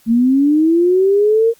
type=linear sweep; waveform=sine; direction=up; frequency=222.1 to 466.2 Hz; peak=-9 dBFS; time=0.06-1.54 s; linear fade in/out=50 ms; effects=white hiss -52 dBFS RMS until 1.59 s + Opus 48 kbps